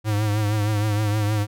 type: tone with vibrato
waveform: square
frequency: 105.5 Hz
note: G#2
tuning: 28 cents sharp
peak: -20 dBFS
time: 0.04-1.47 s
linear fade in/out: 50 ms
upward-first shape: triangle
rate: 6.4 Hz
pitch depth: 63 cents each way
effects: none